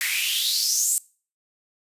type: noise with high-pass filter sweep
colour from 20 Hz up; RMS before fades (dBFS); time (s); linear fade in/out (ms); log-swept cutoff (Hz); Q
white; -23; 0.01-0.98; 0; 1900 to 8300; 6.1
effects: noise-tail reverb RT60 0.4 s tail -23 dB re dry + resampled to 32000 Hz